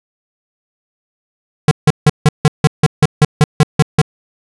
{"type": "tone bursts", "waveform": "square", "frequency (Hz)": 151, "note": "D3", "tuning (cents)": 48, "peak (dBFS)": -5, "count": 13, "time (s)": [1.68, 4.016], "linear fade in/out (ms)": 2, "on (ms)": 32, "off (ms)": 160, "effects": ["resampled to 24000 Hz"]}